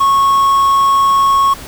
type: tone with quantisation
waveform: triangle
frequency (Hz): 1100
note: C#6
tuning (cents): -14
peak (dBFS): -6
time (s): 0-1.54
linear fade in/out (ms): 10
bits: 5
effects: pink hiss -32 dBFS RMS until 1.67 s